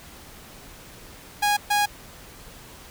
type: tone bursts at uneven times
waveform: sawtooth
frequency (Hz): 825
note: G#5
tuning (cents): -12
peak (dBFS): -15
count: 2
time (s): 1.42-1.57 / 1.7-1.86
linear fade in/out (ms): 10
effects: pink hiss -45 dBFS RMS until 2.9 s